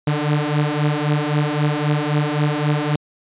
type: beating tone pair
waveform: sawtooth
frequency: 146.83 / 150.63 Hz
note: D3 / D3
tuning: 0 / +44 cents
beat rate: 3.8 Hz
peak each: -16 dBFS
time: 0.07-2.96 s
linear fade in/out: 5 ms
effects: resampled to 8000 Hz